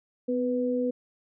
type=tone pair together; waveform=sine; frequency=251.6 / 494 Hz; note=B3 / B4; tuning=+32 / 0 cents; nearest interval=octave; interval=1168 cents; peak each=-27 dBFS; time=0.28-0.91 s; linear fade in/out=10 ms; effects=none